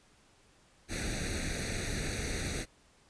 pink noise with comb filter, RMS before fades -35 dBFS, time 0.88-2.66 s, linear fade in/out 50 ms, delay 0.48 ms, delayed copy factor +0.85, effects pink hiss -64 dBFS RMS until 3.09 s + resampled to 22050 Hz

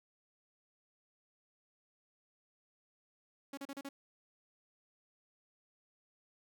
sawtooth tone bursts, 277.2 Hz, C#4, in tune, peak -38 dBFS, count 5, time 3.53-3.89 s, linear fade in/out 5 ms, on 44 ms, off 35 ms, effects none

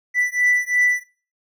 triangle beating tone pair, 1975.5 / 1978.4 Hz, B6 / B6, 0 / +3 cents, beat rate 2.9 Hz, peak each -18 dBFS, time 0.14-1.04 s, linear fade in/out 50 ms, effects noise-tail reverb RT60 0.4 s tail -20 dB re dry

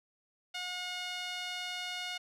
sawtooth tone with band-pass filter, 722 Hz, F#5, 43 cents flat, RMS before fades -39 dBFS, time 0.54-2.18 s, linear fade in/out 10 ms, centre 3200 Hz, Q 1.5, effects none

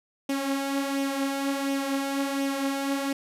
sawtooth tone with flanger, 275.3 Hz, C#4, 12 cents flat, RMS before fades -28 dBFS, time 0.29-3.13 s, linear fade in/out 5 ms, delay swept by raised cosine 0.33 to 5.03 ms, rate 1.4 Hz, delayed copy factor +0.5, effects resampled to 32000 Hz

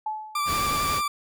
sine tone with exponential decay, 862 Hz, A5, 36 cents flat, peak -24 dBFS, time 0.06-0.66 s, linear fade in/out 5 ms, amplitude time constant 130 ms
40% pulse tone with vibrato, 1174.7 Hz, D6, in tune, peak -23 dBFS, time 0.35-1.08 s, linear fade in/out 5 ms, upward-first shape sine, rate 11 Hz, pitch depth 23 cents each way
pink noise, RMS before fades -31 dBFS, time 0.45-1.02 s, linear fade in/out 50 ms
effects none

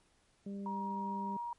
harmonic tone, 199 Hz, G3, 26 cents sharp, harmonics 1 / 2 / 3, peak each -39 / -49 / -56 dBFS, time 0.46-1.37 s, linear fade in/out 5 ms
sine tone, 949 Hz, A#5, 31 cents sharp, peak -37 dBFS, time 0.66-1.53 s, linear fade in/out 2 ms
effects pink hiss -71 dBFS RMS until 1.58 s + MP3 48 kbps

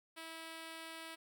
5% pulse tone, 325.4 Hz, E4, 22 cents flat, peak -35 dBFS, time 0.16-1.16 s, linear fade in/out 20 ms, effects none

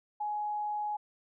sine tone, 838 Hz, G#5, 15 cents sharp, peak -31 dBFS, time 0.2-0.97 s, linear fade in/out 10 ms, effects none

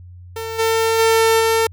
sawtooth tone with level steps, 450.1 Hz, A4, 39 cents sharp, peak -21 / -11 / -8 / -10 dBFS, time 0.36-1.67 s, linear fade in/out 5 ms, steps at 0.58 / 0.98 / 1.39 s, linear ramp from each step 20 ms, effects added 89 Hz sine -36 dBFS peak until 1.72 s

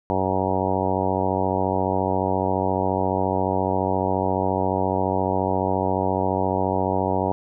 harmonic tone, 94.4 Hz, F#2, 35 cents sharp, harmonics 1 / 2 / 3 / 4 / 5 / 6 / 7 / 8 / 9 / 10, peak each -29 / -29 / -29 / -29 / -29 / -29 / -29 / -29 / -29 / -29 dBFS, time 0.1-7.32 s, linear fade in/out 0 ms, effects none

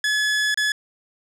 sawtooth tone with dropouts, 1706 Hz, G#6, 46 cents sharp, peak -15 dBFS, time 0.04-0.72 s, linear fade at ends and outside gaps 2 ms, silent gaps 0.544-0.574 s, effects low-pass 8000 Hz 12 dB/octave

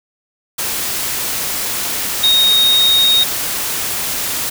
sine tone in noise, 3730 Hz, A#7, in tune, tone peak -9 dBFS, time 2.23-3.24 s, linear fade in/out 10 ms, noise white, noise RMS -20 dBFS, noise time 0.58-4.5 s, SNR +8 dB, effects none

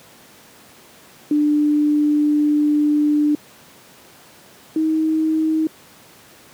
sine tone pair in turn, 297.1 / 315.7 Hz, D4 / D#4, +20 / +25 cents, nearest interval minor second, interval 105 cents, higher second, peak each -13 / -15 dBFS, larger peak first, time 1.31-3.35 / 4.76-5.67 s, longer first, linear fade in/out 2 ms, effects pink hiss -46 dBFS RMS until 6.53 s + high-pass 150 Hz 12 dB/octave

